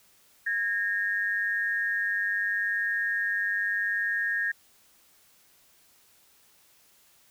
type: tone pair together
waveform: sine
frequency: 1640.8 / 1840 Hz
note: G#6 / A#6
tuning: -21 / -23 cents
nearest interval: major second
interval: 198 cents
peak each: -28 dBFS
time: 0.46-4.52 s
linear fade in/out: 10 ms
effects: white hiss -61 dBFS RMS until 7.3 s